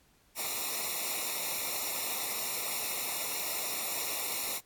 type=noise with comb filter; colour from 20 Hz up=white; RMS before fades=-34 dBFS; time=0.35-4.61 s; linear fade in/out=50 ms; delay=0.63 ms; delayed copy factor=-0.95; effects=pink hiss -66 dBFS RMS until 4.65 s + AAC 64 kbps